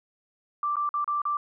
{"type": "tone with dropouts", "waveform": "sine", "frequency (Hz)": 1174.7, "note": "D6", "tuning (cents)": 0, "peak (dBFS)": -24, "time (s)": [0.63, 1.37], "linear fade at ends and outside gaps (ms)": 2, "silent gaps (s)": [[0.757, 0.767], [0.891, 0.94], [1.044, 1.077], [1.218, 1.253]], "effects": []}